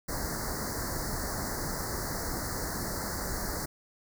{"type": "band-stop noise", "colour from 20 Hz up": "pink", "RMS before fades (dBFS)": -34, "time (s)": [0.08, 3.66], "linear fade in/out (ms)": 10, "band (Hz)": [2000, 4300], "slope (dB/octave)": 96, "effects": []}